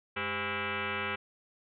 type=tone with frequency modulation; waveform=sine; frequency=515 Hz; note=C5; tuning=28 cents flat; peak=-31 dBFS; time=0.16-1.16 s; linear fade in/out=10 ms; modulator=304 Hz; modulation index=7.8; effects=none